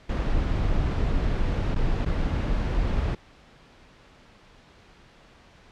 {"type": "noise with dropouts", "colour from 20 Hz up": "brown", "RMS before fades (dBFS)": -24, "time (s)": [0.09, 3.15], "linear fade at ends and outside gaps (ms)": 5, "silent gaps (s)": [[1.747, 1.759], [2.05, 2.06]], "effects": ["pink hiss -53 dBFS RMS until 5.71 s", "low-pass 4000 Hz 12 dB/octave"]}